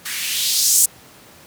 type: noise with band-pass filter sweep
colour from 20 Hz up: violet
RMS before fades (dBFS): -18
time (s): 0.05-0.86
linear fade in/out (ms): 10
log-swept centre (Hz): 1600 to 8100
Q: 2.1
effects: pink hiss -45 dBFS RMS until 1.46 s + high-pass 100 Hz 12 dB/octave

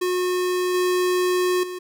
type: tone with level steps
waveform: square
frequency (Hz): 362.6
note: F#4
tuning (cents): -35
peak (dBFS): -21 / -19 / -30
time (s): 0.01-1.79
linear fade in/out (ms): 10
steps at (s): 0.74 / 1.63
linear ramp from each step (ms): 5
effects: none

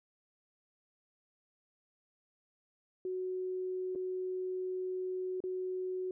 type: tone with dropouts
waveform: sine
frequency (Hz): 370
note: F#4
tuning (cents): 0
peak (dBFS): -34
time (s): 3.05-6.11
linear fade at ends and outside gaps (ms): 2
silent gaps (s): 3.951-3.957 / 5.404-5.438
effects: none

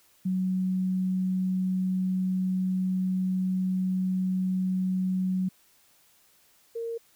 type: tone pair in turn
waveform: sine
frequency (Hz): 186 / 461.4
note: F#3 / A#4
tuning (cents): +9 / -18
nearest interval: octave + major third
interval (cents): 1573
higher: second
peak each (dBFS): -24 / -30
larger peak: first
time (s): 0.25-5.49 / 6.75-6.98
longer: first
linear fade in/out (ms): 10
effects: white hiss -62 dBFS RMS until 7.15 s

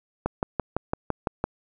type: click train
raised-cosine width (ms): 1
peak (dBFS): -10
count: 8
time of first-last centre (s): 0.26-1.44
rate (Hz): 5.93
effects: none

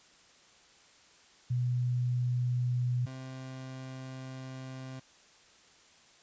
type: tone pair in turn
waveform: sine / 30% pulse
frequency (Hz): 123.47 / 130.9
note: B2 / C3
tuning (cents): 0 / +1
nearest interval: minor second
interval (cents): 101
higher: second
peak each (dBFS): -27 / -38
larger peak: first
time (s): 1.5-3.06 / 3.06-5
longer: second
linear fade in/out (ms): 10
effects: white hiss -60 dBFS RMS until 6.22 s + resampled to 16000 Hz

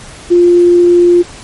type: tone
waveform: sine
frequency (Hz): 350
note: F4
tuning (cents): +4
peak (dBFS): -3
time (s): 0.3-1.23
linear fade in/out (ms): 20
effects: pink hiss -32 dBFS RMS until 1.43 s + MP3 48 kbps

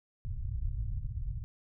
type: low-pass noise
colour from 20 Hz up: pink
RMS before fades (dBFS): -35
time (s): 0.25-1.44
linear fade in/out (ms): 0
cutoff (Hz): 130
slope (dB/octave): 48
effects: none

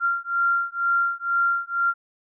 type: beating tone pair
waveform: sine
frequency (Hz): 1383 / 1385.1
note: F6 / F6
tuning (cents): -17 / -15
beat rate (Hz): 2.1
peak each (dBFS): -23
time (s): 0-1.94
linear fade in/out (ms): 50
effects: none

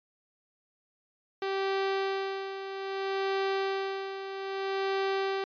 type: tone with tremolo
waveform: sawtooth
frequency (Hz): 388.6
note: G4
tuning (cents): -15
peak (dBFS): -23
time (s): 1.42-5.44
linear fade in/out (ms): 2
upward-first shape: sine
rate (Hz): 0.62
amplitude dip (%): 65
effects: resampled to 11025 Hz

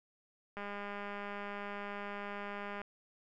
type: click train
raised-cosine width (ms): 0.5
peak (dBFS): -28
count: 457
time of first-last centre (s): 0.57-2.816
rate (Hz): 203
effects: none

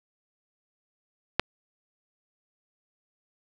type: click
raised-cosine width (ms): 0.3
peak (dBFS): -4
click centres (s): 1.396
effects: none

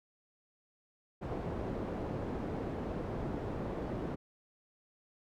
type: low-pass noise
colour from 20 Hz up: white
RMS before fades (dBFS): -38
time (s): 1.21-4.16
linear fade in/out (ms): 20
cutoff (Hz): 450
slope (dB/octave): 12
effects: none

